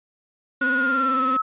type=tone with pitch glide; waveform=sine; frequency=1452 to 1293.6 Hz; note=F#6 to E6; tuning=-33 to -33 cents; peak=-19 dBFS; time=0.61-1.42 s; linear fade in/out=10 ms; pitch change=-200 cents; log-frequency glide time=0.76-1.23 s
type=tone with vibrato; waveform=35% pulse; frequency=261.2 Hz; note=C4; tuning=3 cents flat; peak=-24 dBFS; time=0.61-1.37 s; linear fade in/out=5 ms; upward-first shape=sine; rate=18 Hz; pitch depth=64 cents each way
effects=resampled to 8000 Hz